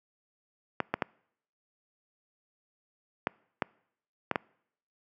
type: clicks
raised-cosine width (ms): 0.5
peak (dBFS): -11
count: 7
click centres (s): 0.803 / 0.94 / 1.022 / 3.271 / 3.622 / 4.313 / 4.358
effects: noise-tail reverb RT60 0.7 s tail -26 dB re dry + high-pass 150 Hz 12 dB/octave